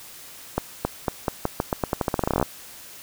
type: accelerating click train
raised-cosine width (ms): 1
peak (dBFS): -7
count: 22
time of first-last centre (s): 0.58-2.427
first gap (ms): 270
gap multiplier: 0.86
effects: white hiss -43 dBFS RMS until 3.02 s